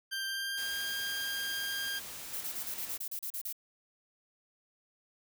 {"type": "tone with pitch glide", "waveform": "20% pulse", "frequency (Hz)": [1577, 1605.5], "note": ["G6", "G6"], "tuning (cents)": [10, 41], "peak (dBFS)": -29, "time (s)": [0.11, 2], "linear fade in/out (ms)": 20, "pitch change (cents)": 31, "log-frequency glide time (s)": [0.29, 0.73]}
{"type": "noise", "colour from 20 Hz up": "white", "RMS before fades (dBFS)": -44, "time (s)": [0.57, 2.98], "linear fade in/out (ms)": 10}
{"type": "noise bursts", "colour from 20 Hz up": "violet", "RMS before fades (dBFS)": -38, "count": 11, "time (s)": [2.33, 3.527], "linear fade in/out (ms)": 5, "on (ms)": 77, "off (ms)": 35}
{"effects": []}